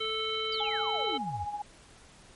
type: harmonic tone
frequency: 440 Hz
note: A4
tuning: in tune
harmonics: 1 / 3 / 5 / 7 / 9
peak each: -35 / -37 / -40 / -33 / -39 dBFS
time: 0-1.18 s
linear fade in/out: 10 ms
type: exponential sweep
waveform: sine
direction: down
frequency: 4978 to 77.78 Hz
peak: -36 dBFS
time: 0.52-1.45 s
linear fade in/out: 5 ms
type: tone with tremolo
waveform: sine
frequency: 828 Hz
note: G#5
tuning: 5 cents flat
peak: -30 dBFS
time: 0.6-1.62 s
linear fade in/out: 5 ms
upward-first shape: sine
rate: 15 Hz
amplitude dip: 60%
effects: pink hiss -55 dBFS RMS until 2.35 s + MP3 48 kbps